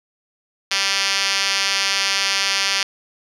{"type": "tone with band-pass filter", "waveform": "5% pulse", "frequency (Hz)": 196, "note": "G3", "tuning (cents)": 0, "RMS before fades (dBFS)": -20, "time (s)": [0.71, 2.83], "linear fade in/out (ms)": 2, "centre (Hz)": 4000, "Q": 6.3, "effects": ["resampled to 32000 Hz"]}